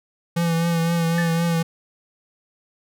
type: tone with vibrato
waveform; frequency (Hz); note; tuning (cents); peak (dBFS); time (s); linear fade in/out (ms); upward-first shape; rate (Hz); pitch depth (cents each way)
square; 167.7; E3; +30; -19; 0.36-1.63; 10; triangle; 3.9; 36
type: tone with exponential decay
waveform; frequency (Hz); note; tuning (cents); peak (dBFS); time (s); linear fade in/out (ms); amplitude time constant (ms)
sine; 1760; A6; 0; -22; 1.18-1.49; 2; 67
effects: none